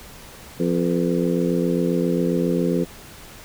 harmonic tone with a mistuned harmonic, 87.31 Hz, F2, in tune, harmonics 2 / 3 / 4 / 5 / 6, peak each -22 / -24 / -25 / -26 / -27 dBFS, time 0.59-2.85 s, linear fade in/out 20 ms, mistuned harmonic 6, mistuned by -66 cents, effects pink hiss -42 dBFS RMS until 3.44 s

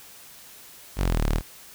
sawtooth exponential two-way sweep, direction down then up, 50.4 to 35.66 to 41.99 Hz, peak -17 dBFS, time 0.96-1.42 s, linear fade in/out 50 ms, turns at 1.26 s, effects white hiss -47 dBFS RMS until 1.74 s

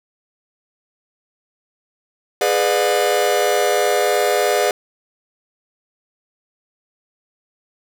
45% pulse chord, G# diminished seventh, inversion none, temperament just, 415.3 / 498.4 / 598 / 717.6 Hz, G#4 / B4 / D5 / F5, 0 / +16 / +31 / +47 cents, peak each -20 / -21 / -20 / -21 dBFS, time 2.41-4.71 s, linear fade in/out 2 ms, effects none

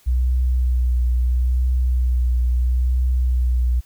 sine tone with vibrato, 62 Hz, B1, 7 cents sharp, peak -15 dBFS, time 0.06-3.81 s, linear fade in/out 20 ms, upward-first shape triangle, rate 0.75 Hz, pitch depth 31 cents each way, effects white hiss -55 dBFS RMS until 3.85 s

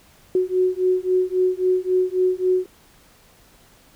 sine beating tone pair, 366.7 / 370.4 Hz, F#4 / F#4, -15 / +2 cents, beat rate 3.7 Hz, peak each -20 dBFS, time 0.35-2.66 s, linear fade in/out 2 ms, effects pink hiss -53 dBFS RMS until 3.95 s

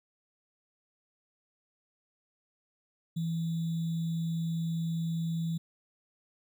sine tone with sample-and-hold, 165 Hz, E3, 2 cents sharp, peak -29 dBFS, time 3.16-5.58 s, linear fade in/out 10 ms, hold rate 3675 Hz, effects none

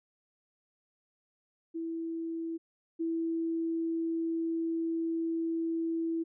sine tone pair in turn, 329.3 / 329.3 Hz, E4 / E4, -2 / -2 cents, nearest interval unison, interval 0 cents, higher neither, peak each -33 / -29 dBFS, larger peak second, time 1.74-2.58 / 2.99-6.24 s, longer second, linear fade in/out 20 ms, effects none

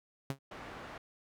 sawtooth tone with exponential decay, 136.4 Hz, C#3, 28 cents flat, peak -27 dBFS, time 0.3-0.39 s, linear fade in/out 2 ms, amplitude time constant 18 ms
white low-pass noise, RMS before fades -47 dBFS, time 0.51-0.98 s, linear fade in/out 5 ms, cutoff 1400 Hz, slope 12 dB/octave
effects none

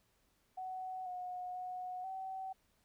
sine tone with pitch steps, 747 / 726 / 732 / 762 Hz, F#5 / F#5 / F#5 / G5, +16 / -33 / -19 / -49 cents, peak -40 dBFS, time 0.57-2.53 s, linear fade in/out 10 ms, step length 490 ms, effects pink hiss -75 dBFS RMS until 2.84 s

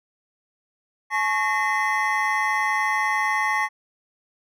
triangle tone cluster, 856 / 1102 / 1842 / 2033 Hz, A5 / C#6 / A#6 / B6, -48 / -11 / -21 / +50 cents, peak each -24 dBFS, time 1.1-3.69 s, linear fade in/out 50 ms, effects none

